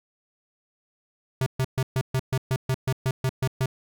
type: tone bursts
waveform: square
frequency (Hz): 130.81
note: C3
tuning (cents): 0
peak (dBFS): -22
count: 13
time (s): 1.41-3.659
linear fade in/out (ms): 2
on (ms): 53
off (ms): 130
effects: none